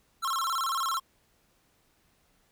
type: tone with vibrato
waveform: square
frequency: 1200 Hz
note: D6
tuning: 37 cents sharp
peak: -28 dBFS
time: 0.22-1 s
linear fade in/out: 20 ms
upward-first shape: square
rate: 18 Hz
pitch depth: 190 cents each way
effects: pink hiss -68 dBFS RMS until 2.51 s